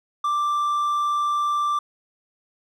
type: tone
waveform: triangle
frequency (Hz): 1177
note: D6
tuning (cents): +3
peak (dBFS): -18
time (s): 0.24-1.79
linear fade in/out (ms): 5
effects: none